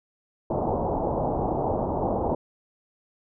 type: low-pass noise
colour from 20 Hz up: white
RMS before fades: -26 dBFS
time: 0.5-2.35 s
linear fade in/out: 5 ms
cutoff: 890 Hz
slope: 48 dB/octave
effects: none